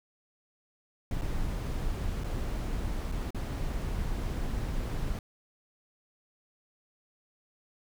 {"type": "noise with dropouts", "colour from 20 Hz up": "brown", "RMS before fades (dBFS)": -32, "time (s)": [1.11, 5.19], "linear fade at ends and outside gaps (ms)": 2, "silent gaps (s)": [[1.213, 1.218], [2.238, 2.242], [3.117, 3.121], [3.306, 3.346]], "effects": []}